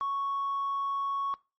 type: tone with tanh clipping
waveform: triangle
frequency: 1108.7 Hz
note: C#6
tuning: in tune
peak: -28 dBFS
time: 0.01-1.34 s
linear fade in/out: 0 ms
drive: 5 dB
effects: noise-tail reverb RT60 0.3 s tail -22 dB re dry + MP3 32 kbps